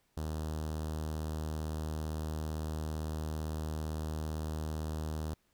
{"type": "tone with notch filter", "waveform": "sawtooth", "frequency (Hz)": 77.78, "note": "D#2", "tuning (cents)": 0, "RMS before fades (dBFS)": -37, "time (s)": [0.17, 5.34], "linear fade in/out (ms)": 0, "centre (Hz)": 2200, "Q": 0.96, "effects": ["pink hiss -74 dBFS RMS until 5.53 s"]}